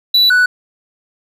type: tone pair in turn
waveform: triangle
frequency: 3951 / 1482.9 Hz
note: B7 / F#6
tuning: 0 / +3 cents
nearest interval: octave + perfect fourth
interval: 1697 cents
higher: first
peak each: -6 dBFS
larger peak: neither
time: 0.14-0.3 / 0.3-0.46 s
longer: neither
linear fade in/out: 5 ms
effects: none